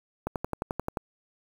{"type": "click train", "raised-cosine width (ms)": 1, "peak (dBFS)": -15, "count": 9, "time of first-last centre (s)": [0.27, 0.972], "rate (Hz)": 11.4, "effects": ["7-bit"]}